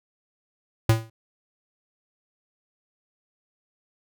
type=tone with exponential decay; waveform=square; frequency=112.2 Hz; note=A2; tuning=34 cents sharp; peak=-13 dBFS; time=0.89-1.1 s; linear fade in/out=5 ms; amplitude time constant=44 ms; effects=none